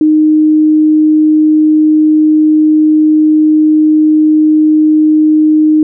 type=tone; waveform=sine; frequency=308.4 Hz; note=D#4; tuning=15 cents flat; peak=-4 dBFS; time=0.01-5.83 s; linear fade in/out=2 ms; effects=none